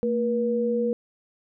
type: tone pair together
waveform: sine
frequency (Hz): 226.6 / 480.5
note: A#3 / B4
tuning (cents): -49 / -48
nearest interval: octave + minor second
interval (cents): 1301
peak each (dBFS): -26 / -23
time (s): 0.03-0.93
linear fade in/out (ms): 0
effects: none